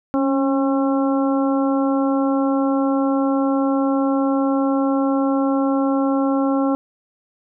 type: harmonic tone with a mistuned harmonic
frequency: 270 Hz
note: C#4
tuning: 45 cents flat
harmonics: 1 / 2 / 3 / 4 / 5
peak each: -17 / -23 / -27 / -29 / -31 dBFS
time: 0.14-6.75 s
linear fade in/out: 0 ms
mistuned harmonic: 1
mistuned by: +33 cents
effects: none